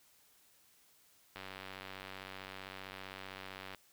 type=click train; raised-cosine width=0.3 ms; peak=-29 dBFS; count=229; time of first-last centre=1.36-3.747 s; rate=95.5 Hz; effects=white hiss -67 dBFS RMS until 3.92 s